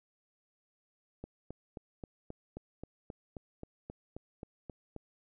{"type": "click train", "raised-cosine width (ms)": 2, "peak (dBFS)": -29, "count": 15, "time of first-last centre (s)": [1.24, 4.963], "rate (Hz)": 3.76, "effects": []}